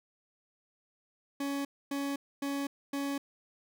40% pulse tone bursts, 279.7 Hz, C#4, 16 cents sharp, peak -31 dBFS, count 4, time 1.4-3.18 s, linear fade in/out 5 ms, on 250 ms, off 260 ms, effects none

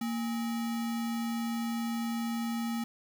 sine tone with sample-and-hold, 231.2 Hz, A#3, 14 cents flat, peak -30 dBFS, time 0.01-2.84 s, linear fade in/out 5 ms, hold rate 1050 Hz, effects none

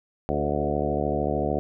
harmonic tone with a mistuned harmonic, 73.42 Hz, D2, in tune, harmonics 1 / 2 / 3 / 4 / 5 / 6 / 7 / 8 / 9 / 10, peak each -32 / -32 / -32 / -32 / -32 / -32 / -32 / -32 / -32 / -32 dBFS, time 0.29-1.59 s, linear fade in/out 0 ms, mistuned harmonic 6, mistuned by -16 cents, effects none

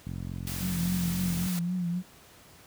click train, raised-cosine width 5 ms, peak -23 dBFS, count 63, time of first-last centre 0.07-1.46 s, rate 44.6 Hz
white noise, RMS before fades -38 dBFS, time 0.47-1.59 s, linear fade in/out 0 ms
sine tone with vibrato, 177.2 Hz, F3, 25 cents sharp, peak -27 dBFS, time 0.6-2.03 s, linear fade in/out 50 ms, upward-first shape triangle, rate 3.7 Hz, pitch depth 75 cents each way
effects pink hiss -54 dBFS RMS until 2.66 s + high-pass 60 Hz 12 dB/octave

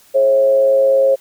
sine tone with frequency modulation, 540 Hz, C#5, 45 cents flat, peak -9 dBFS, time 0.14-1.16 s, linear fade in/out 20 ms, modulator 117 Hz, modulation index 0.38, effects white hiss -49 dBFS RMS until 1.2 s

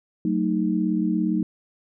sine chord, D# diminished, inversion first, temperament just, 186.68 / 224 / 311.1 Hz, F#3 / A3 / D#4, +16 / +31 / 0 cents, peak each -24 / -25 / -24 dBFS, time 0.25-1.43 s, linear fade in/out 2 ms, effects none

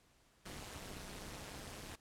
pink noise with amplitude modulation, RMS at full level -45 dBFS, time 0.45-1.96 s, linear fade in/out 10 ms, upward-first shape sine, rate 207 Hz, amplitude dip 90%, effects pink hiss -70 dBFS RMS until 2 s + low-pass 11000 Hz 12 dB/octave

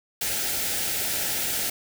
white band-stop noise, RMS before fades -27 dBFS, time 0.21-1.7 s, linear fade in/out 5 ms, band 910 to 1300 Hz, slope 96 dB/octave, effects none

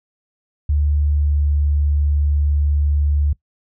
sine tone with pitch glide, 73.42 to 72.95 Hz, D2 to D2, 0 to -11 cents, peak -14 dBFS, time 0.69-3.33 s, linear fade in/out 5 ms, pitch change -11 cents, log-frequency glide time 1.16-1.4 s, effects noise-tail reverb RT60 0.1 s tail -20 dB re dry

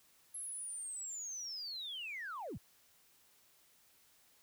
sine linear sweep, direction down, 11150 to 48.92 Hz, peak -40 dBFS, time 0.34-2.58 s, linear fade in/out 10 ms, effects tanh soft clip ceiling -37 dBFS + white hiss -68 dBFS RMS until 4.42 s

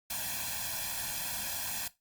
white noise with comb filter, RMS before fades -36 dBFS, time 0.1-1.88 s, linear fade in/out 5 ms, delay 1.2 ms, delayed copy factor +1, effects noise-tail reverb RT60 0.2 s tail -17 dB re dry + Opus 48 kbps

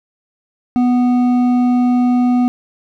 sine tone with hard clipping, 246.9 Hz, B3, in tune, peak -12 dBFS, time 0.76-2.48 s, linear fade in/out 0 ms, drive 7 dB, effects none

